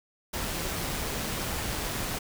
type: noise with amplitude modulation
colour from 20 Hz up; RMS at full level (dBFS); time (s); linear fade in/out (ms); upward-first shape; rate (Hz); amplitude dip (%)
pink; -31; 0.33-2.19; 10; sine; 153; 25
effects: none